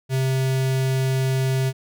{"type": "tone with notch filter", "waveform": "square", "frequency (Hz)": 132, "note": "C3", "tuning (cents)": 16, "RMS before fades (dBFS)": -21, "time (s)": [0.09, 1.73], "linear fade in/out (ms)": 50, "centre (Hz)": 1100, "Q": 1.9, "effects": []}